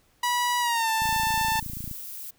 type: tone with pitch glide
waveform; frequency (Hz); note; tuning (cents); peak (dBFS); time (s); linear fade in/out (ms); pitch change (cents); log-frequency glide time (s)
sawtooth; 974 to 888; B5 to A5; -24 to +16; -19; 0.23-1.6; 5; -160; 0.6-0.9
type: click train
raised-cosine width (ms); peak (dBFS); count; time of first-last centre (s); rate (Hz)
5; -25; 26; 1.02-1.913; 28
type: noise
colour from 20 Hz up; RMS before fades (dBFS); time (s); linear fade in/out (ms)
violet; -38; 1.03-2.31; 10
effects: pink hiss -64 dBFS RMS until 2.38 s